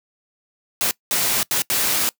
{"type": "noise bursts at uneven times", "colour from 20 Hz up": "white", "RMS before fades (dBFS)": -20, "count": 4, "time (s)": [[0.81, 0.91], [1.11, 1.43], [1.51, 1.62], [1.7, 2.09]], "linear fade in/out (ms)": 0, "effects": ["noise-tail reverb RT60 0.1 s tail -22 dB re dry", "high-pass 100 Hz 12 dB/octave"]}